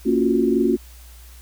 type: chord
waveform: sine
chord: Gb major seventh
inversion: first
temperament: just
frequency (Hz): 231.2 / 277.5 / 346.9 / 370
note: Bb3 / Db4 / F4 / Gb4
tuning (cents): -14 / +2 / -12 / 0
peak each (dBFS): -21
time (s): 0.05-0.77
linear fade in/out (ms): 20
effects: added 60 Hz sine -41 dBFS peak until 1.41 s + white hiss -49 dBFS RMS until 1.41 s